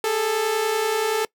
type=tone pair together; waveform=sawtooth; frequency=409.5 / 440 Hz; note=G#4 / A4; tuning=-24 / 0 cents; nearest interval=minor second; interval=124 cents; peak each=-24 / -17 dBFS; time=0.04-1.25 s; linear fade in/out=2 ms; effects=noise-tail reverb RT60 0.1 s tail -23 dB re dry